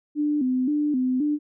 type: tone with vibrato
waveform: sine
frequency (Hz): 275.3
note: C#4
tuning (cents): -12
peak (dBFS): -20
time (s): 0.15-1.39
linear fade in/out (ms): 50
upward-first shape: square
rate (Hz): 1.9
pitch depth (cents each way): 130
effects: none